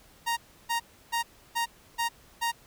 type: tone bursts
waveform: sawtooth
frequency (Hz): 932.3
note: A#5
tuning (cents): 0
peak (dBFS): -22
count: 6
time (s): 0.26-2.52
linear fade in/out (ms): 20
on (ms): 110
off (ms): 320
effects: pink hiss -57 dBFS RMS until 2.66 s